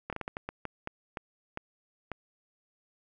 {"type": "slowing click train", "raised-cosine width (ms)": 0.5, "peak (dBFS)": -20, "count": 12, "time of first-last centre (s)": [0.1, 2.117], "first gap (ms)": 27, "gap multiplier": 1.35, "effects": []}